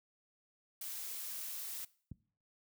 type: noise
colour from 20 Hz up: blue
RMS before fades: -43 dBFS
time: 0.81-1.85 s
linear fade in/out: 5 ms
type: click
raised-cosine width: 5 ms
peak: -32 dBFS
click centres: 2.116 s
effects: noise-tail reverb RT60 0.5 s tail -21 dB re dry + high-pass 60 Hz 12 dB/octave